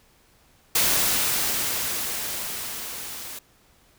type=noise with level ramp; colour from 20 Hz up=white; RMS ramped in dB=-20 to -37 dBFS; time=0.75-3.39 s; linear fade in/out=5 ms; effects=pink hiss -59 dBFS RMS until 3.98 s